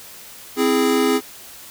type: chord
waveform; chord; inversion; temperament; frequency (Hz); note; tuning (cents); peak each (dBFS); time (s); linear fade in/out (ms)
square; C augmented; none; equal; 261.6 / 329.6 / 415.3; C4 / E4 / G#4; 0 / 0 / 0; -20 / -23 / -19; 0.56-1.21; 50
effects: white hiss -40 dBFS RMS until 1.7 s